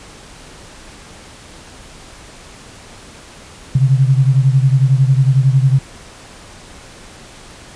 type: beating tone pair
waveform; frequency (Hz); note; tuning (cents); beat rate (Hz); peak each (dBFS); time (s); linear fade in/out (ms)
sine; 130.81 / 141.81; C3 / C#3; 0 / +40; 11; -10 / -14; 3.75-5.79; 5
effects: pink hiss -38 dBFS RMS until 7.75 s + resampled to 22050 Hz